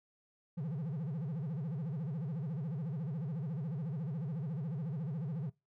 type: tone with vibrato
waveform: triangle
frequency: 151.2 Hz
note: D#3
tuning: 49 cents flat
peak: -33 dBFS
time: 0.57-5.5 s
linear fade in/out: 10 ms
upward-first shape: sine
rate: 14 Hz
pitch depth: 260 cents each way
effects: noise-tail reverb RT60 0.2 s tail -20 dB re dry